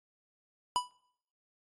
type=tone with exponential decay; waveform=square; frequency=987.8 Hz; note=B5; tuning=in tune; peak=-24 dBFS; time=0.76-0.91 s; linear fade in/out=0 ms; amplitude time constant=32 ms; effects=noise-tail reverb RT60 0.7 s tail -24 dB re dry + AAC 32 kbps